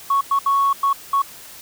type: tone bursts at uneven times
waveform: sine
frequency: 1108.7 Hz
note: C#6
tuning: in tune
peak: -13 dBFS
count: 5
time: 0.1-0.21 / 0.31-0.39 / 0.46-0.73 / 0.83-0.93 / 1.13-1.22 s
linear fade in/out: 5 ms
effects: tanh soft clip ceiling -10 dBFS + white hiss -40 dBFS RMS until 1.61 s